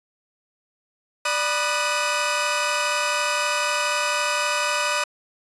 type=tone cluster; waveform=sawtooth; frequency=591 / 979 / 1226 / 1486 / 2524 Hz; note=D5 / B5 / D#6 / F#6 / D#7; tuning=+11 / -15 / -26 / +7 / +24 cents; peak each=-24 dBFS; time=1.25-5.04 s; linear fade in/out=5 ms; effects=resampled to 22050 Hz